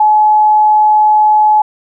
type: tone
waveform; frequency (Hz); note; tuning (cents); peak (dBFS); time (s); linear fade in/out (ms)
sine; 852; G#5; +44; -5; 0-1.62; 5
effects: none